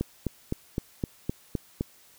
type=click train; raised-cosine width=3 ms; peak=-14 dBFS; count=8; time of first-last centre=0.01-1.809 s; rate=3.89 Hz; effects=white hiss -57 dBFS RMS until 2.18 s